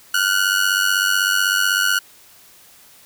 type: ring-modulated tone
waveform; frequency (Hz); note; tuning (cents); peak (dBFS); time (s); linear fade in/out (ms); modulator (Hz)
sawtooth; 1460; F#6; -24; -9; 0.14-1.99; 5; 48
effects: white hiss -48 dBFS RMS until 3.05 s